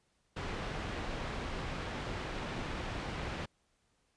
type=low-pass noise; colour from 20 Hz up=pink; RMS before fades=-39 dBFS; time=0.36-3.46 s; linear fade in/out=10 ms; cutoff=3100 Hz; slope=12 dB/octave; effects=pink hiss -75 dBFS RMS until 4.16 s + resampled to 22050 Hz